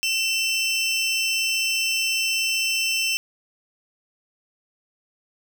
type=tone pair together; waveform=25% pulse; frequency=2681 / 3061 Hz; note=E7 / G7; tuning=+29 / -42 cents; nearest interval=major second; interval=229 cents; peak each=-18 / -24 dBFS; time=0.03-3.17 s; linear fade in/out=0 ms; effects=none